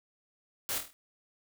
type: noise with echo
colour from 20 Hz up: white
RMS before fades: -34 dBFS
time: 0.69-0.78 s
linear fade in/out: 0 ms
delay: 25 ms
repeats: 6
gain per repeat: -5 dB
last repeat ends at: 0.93 s
effects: none